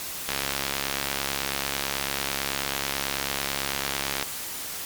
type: click train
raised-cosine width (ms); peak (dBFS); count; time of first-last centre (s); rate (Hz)
0.2; -8; 273; 0.29-4.226; 69.1
effects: white hiss -34 dBFS RMS until 4.85 s + MP3 96 kbps